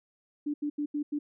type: tone bursts at uneven times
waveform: sine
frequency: 293.7 Hz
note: D4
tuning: in tune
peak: -28 dBFS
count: 5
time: 0.46-0.54 / 0.62-0.7 / 0.78-0.86 / 0.94-1.03 / 1.12-1.19 s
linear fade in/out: 10 ms
effects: none